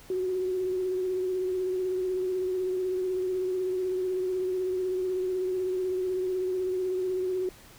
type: tone with vibrato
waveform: sine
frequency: 370 Hz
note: F#4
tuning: in tune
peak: -26 dBFS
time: 0.1-7.49 s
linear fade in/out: 2 ms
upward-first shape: triangle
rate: 16 Hz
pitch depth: 35 cents each way
effects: pink hiss -52 dBFS RMS until 7.78 s